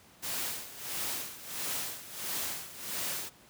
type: noise with tremolo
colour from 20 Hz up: white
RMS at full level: -34 dBFS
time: 0.22-3.3 s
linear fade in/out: 20 ms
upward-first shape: sine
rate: 1.5 Hz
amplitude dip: 80%
effects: pink hiss -58 dBFS RMS until 3.49 s + high-pass 80 Hz 12 dB/octave

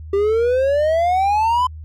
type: exponential sweep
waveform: triangle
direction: up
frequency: 391 to 1024 Hz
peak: -12 dBFS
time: 0.13-1.67 s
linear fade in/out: 5 ms
effects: added 78 Hz sine -31 dBFS peak until 1.84 s

